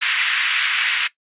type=band-pass noise; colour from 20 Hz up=white; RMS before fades=-20 dBFS; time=0.01-1.08 s; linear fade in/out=20 ms; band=1500 to 3000 Hz; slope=24 dB/octave; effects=noise-tail reverb RT60 0.1 s tail -17 dB re dry + resampled to 8000 Hz